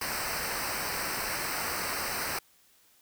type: noise with comb filter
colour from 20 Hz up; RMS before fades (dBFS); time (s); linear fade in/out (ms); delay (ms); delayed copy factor
pink; -33; 0.01-2.39; 5; 0.29; -0.8
effects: white hiss -63 dBFS RMS until 3.01 s